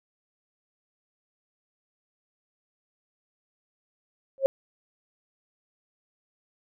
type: tone with exponential growth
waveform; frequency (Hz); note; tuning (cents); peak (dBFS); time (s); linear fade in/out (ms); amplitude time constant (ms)
sine; 539; C#5; -49; -12; 4.38-4.46; 0; 17
effects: none